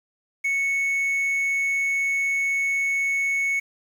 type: tone with quantisation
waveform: triangle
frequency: 2211 Hz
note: C#7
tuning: 5 cents flat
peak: -19 dBFS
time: 0.44-3.6 s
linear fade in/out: 10 ms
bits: 8
effects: none